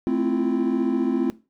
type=chord; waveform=triangle; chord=F major seventh; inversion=first; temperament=equal with one note detuned; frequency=220 / 261.6 / 329.6 / 344.4 Hz; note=A3 / C4 / E4 / F4; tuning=0 / 0 / 0 / -24 cents; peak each=-25 / -20 / -26 / -24 dBFS; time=0.07-1.3 s; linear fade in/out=0 ms; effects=noise-tail reverb RT60 0.3 s tail -19 dB re dry + tanh soft clip ceiling -9 dBFS